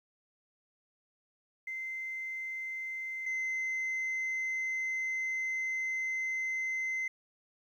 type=tone pair in turn; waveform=sine; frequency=2074 / 2063 Hz; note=C7 / C7; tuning=-16 / -25 cents; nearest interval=unison; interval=9 cents; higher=first; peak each=-35 / -29 dBFS; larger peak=second; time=1.67-3.26 / 3.26-7.08 s; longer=second; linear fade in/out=5 ms; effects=tanh soft clip ceiling -30 dBFS + 11-bit

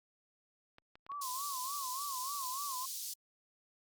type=clicks; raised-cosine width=0.3 ms; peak=-39 dBFS; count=4; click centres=0.784 / 0.955 / 1.065 / 1.118 s
type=tone with vibrato; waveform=sine; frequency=1080 Hz; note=C#6; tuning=45 cents flat; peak=-39 dBFS; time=1.09-2.86 s; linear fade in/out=10 ms; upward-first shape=sine; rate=3.4 Hz; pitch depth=130 cents each way
type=high-pass noise; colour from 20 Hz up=pink; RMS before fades=-42 dBFS; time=1.21-3.14 s; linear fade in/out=10 ms; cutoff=4500 Hz; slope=24 dB/octave
effects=Opus 48 kbps

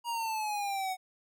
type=exponential sweep; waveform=square; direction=down; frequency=953 to 740 Hz; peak=-32 dBFS; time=0.04-0.97 s; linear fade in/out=50 ms; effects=none

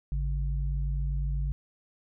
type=tone pair together; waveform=sine; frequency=52.78 / 140.9 Hz; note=G#1 / C#3; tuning=+29 / +29 cents; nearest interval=octave + perfect fourth; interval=1700 cents; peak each=-27 / -34 dBFS; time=0.12-1.52 s; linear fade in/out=0 ms; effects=none

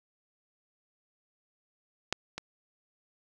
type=clicks; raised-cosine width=0.2 ms; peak=-10 / -19 dBFS; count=2; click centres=2.126 / 2.38 s; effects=none

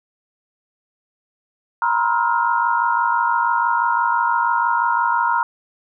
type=tone cluster; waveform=sine; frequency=941 / 987 / 1046 / 1301 / 1414 Hz; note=A#5 / B5 / C6 / E6 / F6; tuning=+16 / -1 / -1 / -23 / +21 cents; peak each=-18 / -26 / -24 / -26 / -22 dBFS; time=1.82-5.43 s; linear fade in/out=2 ms; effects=none

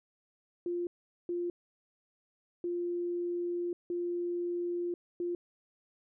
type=tone bursts at uneven times; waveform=sine; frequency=349.2 Hz; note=F4; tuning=in tune; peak=-31 dBFS; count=5; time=0.66-0.87 / 1.29-1.5 / 2.64-3.73 / 3.9-4.94 / 5.2-5.35 s; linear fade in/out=2 ms; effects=none

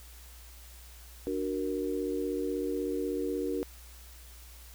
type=chord; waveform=sine; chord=D augmented; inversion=none; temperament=equal; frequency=293.7 / 370 / 466.2 Hz; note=D4 / F#4 / A#4; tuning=0 / 0 / 0 cents; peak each=-34 dBFS; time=1.27-3.63 s; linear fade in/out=0 ms; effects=added 60 Hz sine -49 dBFS peak until 4.74 s + white hiss -54 dBFS RMS until 4.74 s

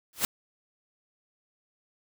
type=noise with exponential growth; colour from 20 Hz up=white; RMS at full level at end=-21 dBFS; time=0.13-0.25 s; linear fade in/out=1 ms; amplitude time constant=24 ms; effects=none

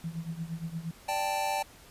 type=tone with tremolo; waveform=sine; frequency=164.81 Hz; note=E3; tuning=in tune; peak=-30 dBFS; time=0.04-0.91 s; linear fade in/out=2 ms; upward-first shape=triangle; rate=8.6 Hz; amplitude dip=90%
type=chord; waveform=square; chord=D suspended fourth; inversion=none; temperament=equal; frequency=587.3 / 784 / 880 Hz; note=D5 / G5 / A5; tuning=0 / 0 / 0 cents; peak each=-37 / -32 / -33 dBFS; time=1.08-1.63 s; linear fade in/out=10 ms
effects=pink hiss -54 dBFS RMS until 1.9 s + resampled to 32000 Hz

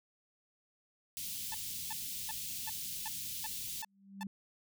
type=band-stop noise; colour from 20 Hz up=white; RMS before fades=-41 dBFS; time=1.17-3.82 s; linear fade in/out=0 ms; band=230 to 2800 Hz; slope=24 dB/octave
type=tone bursts; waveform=sawtooth; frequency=880 Hz; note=A5; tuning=in tune; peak=-36 dBFS; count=8; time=1.52-4.232 s; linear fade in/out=2 ms; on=24 ms; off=360 ms
type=tone with exponential growth; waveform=sine; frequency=196.2 Hz; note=G3; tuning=2 cents sharp; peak=-37 dBFS; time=3.84-4.27 s; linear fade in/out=2 ms; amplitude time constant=93 ms
effects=none

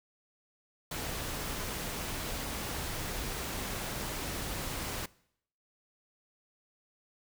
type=noise; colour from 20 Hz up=pink; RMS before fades=-37 dBFS; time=0.91-5.06 s; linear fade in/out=5 ms; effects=noise-tail reverb RT60 0.7 s tail -22 dB re dry

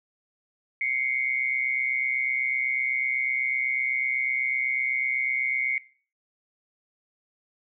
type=tone pair together; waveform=sine; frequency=2097 / 2225 Hz; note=C7 / C#7; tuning=+3 / +6 cents; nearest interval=minor second; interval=103 cents; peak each=-27 dBFS; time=0.81-5.78 s; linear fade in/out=2 ms; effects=noise-tail reverb RT60 0.4 s tail -18 dB re dry

